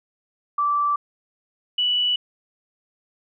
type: tone pair in turn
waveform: sine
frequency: 1165 / 2956 Hz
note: D6 / F#7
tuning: -14 / -2 cents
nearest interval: octave + major third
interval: 1612 cents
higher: second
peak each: -18 / -18 dBFS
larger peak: neither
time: 0.58-0.96 / 1.78-2.16 s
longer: neither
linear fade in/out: 5 ms
effects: none